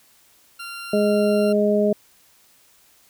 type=tone; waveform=20% pulse; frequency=1383 Hz; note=F6; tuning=17 cents flat; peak=-27 dBFS; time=0.59-1.53 s; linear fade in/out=10 ms
type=harmonic tone; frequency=207.7 Hz; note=G#3; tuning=in tune; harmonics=1 / 2 / 3; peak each=-20 / -20 / -20 dBFS; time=0.93-1.93 s; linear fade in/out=5 ms
effects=white hiss -56 dBFS RMS until 3.09 s